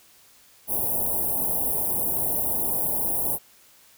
white band-stop noise, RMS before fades -25 dBFS, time 0.67-3.39 s, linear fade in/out 50 ms, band 900 to 10000 Hz, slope 48 dB/octave, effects white hiss -55 dBFS RMS until 3.97 s

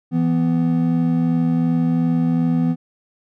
triangle tone pair together, 166.05 / 248.8 Hz, E3 / B3, +13 / +13 cents, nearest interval perfect fifth, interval 700 cents, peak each -16 dBFS, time 0.11-2.76 s, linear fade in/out 50 ms, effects none

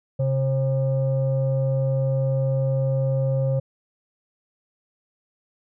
sine tone pair together, 133.75 / 535 Hz, C3 / C5, +38 / +38 cents, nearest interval 2 octaves, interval 2400 cents, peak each -19 / -24 dBFS, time 0.19-3.6 s, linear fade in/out 10 ms, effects tanh soft clip ceiling -14 dBFS

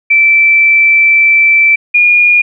sine tone pair in turn, 2329 / 2431 Hz, D7 / D#7, -15 / -41 cents, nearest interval minor second, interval 74 cents, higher second, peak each -4 dBFS, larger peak neither, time 0.1-1.76 / 1.94-2.42 s, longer first, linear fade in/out 10 ms, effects none

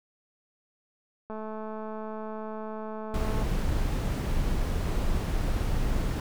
click train, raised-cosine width 1 ms, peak -25 dBFS, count 463, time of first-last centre 1.3-3.429 s, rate 217 Hz
brown noise, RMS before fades -27 dBFS, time 3.14-6.2 s, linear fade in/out 2 ms
effects none

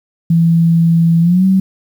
sine tone with pitch glide, 166.5 to 190.16 Hz, E3 to F#3, +18 to +48 cents, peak -7 dBFS, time 0.3-1.6 s, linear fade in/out 5 ms, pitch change +230 cents, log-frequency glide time 1.21-1.45 s, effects 7-bit

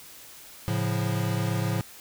square chord, A augmented, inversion none, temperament equal, 110 / 138.59 / 174.61 Hz, A2 / C#3 / E#3, 0 / 0 / 0 cents, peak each -28 / -32 / -31 dBFS, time 0.68-1.81 s, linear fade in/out 0 ms, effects white hiss -47 dBFS RMS until 2 s

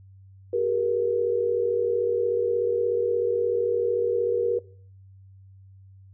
sine tone cluster, 382.8 / 419.2 / 476.1 Hz, G4 / G#4 / A#4, -41 / +16 / +37 cents, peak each -28 / -30 / -23 dBFS, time 0.53-4.59 s, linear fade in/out 5 ms, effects noise-tail reverb RT60 0.5 s tail -20 dB re dry + added 96 Hz sine -47 dBFS peak until 6.13 s

